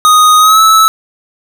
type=tone with pitch glide; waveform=square; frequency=1244.5 to 1304.9 Hz; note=D#6 to E6; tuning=0 to -18 cents; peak=-4 dBFS; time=0.05-0.88 s; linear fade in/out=0 ms; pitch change=+82 cents; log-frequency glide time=0.39-0.6 s; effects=none